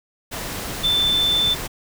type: tone in noise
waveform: sine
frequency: 3534 Hz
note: A7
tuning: 7 cents sharp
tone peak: -16 dBFS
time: 0.83-1.55 s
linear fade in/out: 20 ms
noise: pink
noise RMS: -29 dBFS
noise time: 0.31-1.68 s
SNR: +10 dB
effects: none